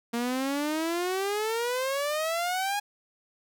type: exponential sweep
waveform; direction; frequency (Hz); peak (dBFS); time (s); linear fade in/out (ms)
sawtooth; up; 231.8 to 830.6; -23; 0.13-2.8; 10
effects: none